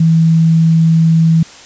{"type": "tone", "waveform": "sine", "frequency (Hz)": 162.9, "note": "E3", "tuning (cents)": -20, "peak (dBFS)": -6, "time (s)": [0, 1.43], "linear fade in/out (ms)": 5, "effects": ["white hiss -36 dBFS RMS until 1.65 s", "resampled to 16000 Hz"]}